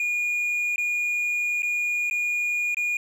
triangle tone with dropouts, 2437 Hz, D#7, 37 cents flat, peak -21 dBFS, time 0-2.97 s, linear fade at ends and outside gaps 2 ms, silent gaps 0.76-0.78 / 1.622-1.63 / 2.099-2.11 / 2.746-2.769 s, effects none

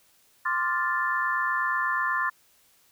sine chord, D minor seventh, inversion third, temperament equal, 1046.5 / 1174.7 / 1396.9 / 1760 Hz, C6 / D6 / F6 / A6, 0 / 0 / 0 / 0 cents, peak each -28 / -32 / -32 / -27 dBFS, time 0.45-2.3 s, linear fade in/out 10 ms, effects white hiss -62 dBFS RMS until 2.91 s

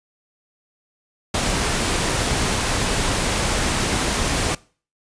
pink noise, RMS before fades -21 dBFS, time 1.34-4.55 s, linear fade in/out 5 ms, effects noise-tail reverb RT60 0.4 s tail -22 dB re dry + resampled to 22050 Hz

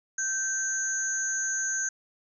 sine tone cluster, 1553 / 6180 / 6660 Hz, G6 / G8 / G#8, -17 / -26 / +4 cents, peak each -31 dBFS, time 0.18-1.89 s, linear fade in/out 5 ms, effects none

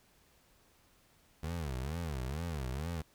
25% pulse tone with vibrato, 73.42 Hz, D2, in tune, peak -32 dBFS, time 1.43-3.02 s, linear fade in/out 5 ms, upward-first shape sine, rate 2.2 Hz, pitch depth 280 cents each way, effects pink hiss -67 dBFS RMS until 3.14 s

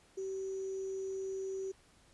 sine tone with sample-and-hold, 383.8 Hz, G4, 37 cents flat, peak -36 dBFS, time 0.17-1.72 s, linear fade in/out 10 ms, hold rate 6300 Hz, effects pink hiss -65 dBFS RMS until 2.13 s + resampled to 24000 Hz

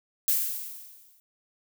violet noise with exponential decay, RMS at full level -22 dBFS, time 0.28-1.2 s, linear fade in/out 0 ms, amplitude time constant 200 ms, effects none

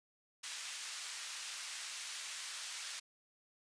white band-pass noise, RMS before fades -45 dBFS, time 0.43-3 s, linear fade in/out 10 ms, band 1400 to 7400 Hz, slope 12 dB/octave, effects resampled to 22050 Hz

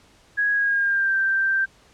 sine tone with pitch glide, 1659 to 1569.5 Hz, G#6 to G6, -2 to +2 cents, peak -18 dBFS, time 0.37-1.66 s, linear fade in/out 20 ms, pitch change -96 cents, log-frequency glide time 0.52-1.15 s, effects pink hiss -55 dBFS RMS until 1.93 s + low-pass 8000 Hz 12 dB/octave

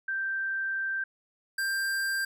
sine / square tone pair in turn, 1568 / 1583.5 Hz, G6 / G6, 0 / +17 cents, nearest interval unison, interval 17 cents, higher second, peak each -28 dBFS, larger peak neither, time 0.08-1.04 / 1.58-2.25 s, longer first, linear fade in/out 5 ms, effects none

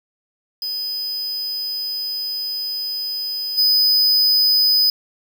square tone with level steps, 5000 Hz, D#8, 8 cents sharp, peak -23 / -13 dBFS, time 0.62-4.9 s, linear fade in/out 2 ms, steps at 3.57 s, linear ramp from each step 20 ms, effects 7-bit

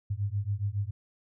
sine beating tone pair, 98 / 105.2 Hz, G2 / G#2, 0 / +23 cents, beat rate 7.2 Hz, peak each -31 dBFS, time 0.1-0.91 s, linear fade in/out 10 ms, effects none

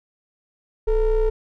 triangle ring-modulated tone, 233.3 Hz, A#3, 2 cents sharp, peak -11 dBFS, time 0.87-1.3 s, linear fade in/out 10 ms, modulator 203 Hz, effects none

